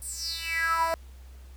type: tone with high-pass filter sweep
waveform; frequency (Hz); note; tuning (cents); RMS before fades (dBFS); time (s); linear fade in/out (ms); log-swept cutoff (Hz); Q
10% pulse; 329.6; E4; 0; -29; 0.02-0.94; 0; 10000 to 690; 7.1
effects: added 64 Hz sine -44 dBFS peak until 1.56 s + pink hiss -59 dBFS RMS until 1.56 s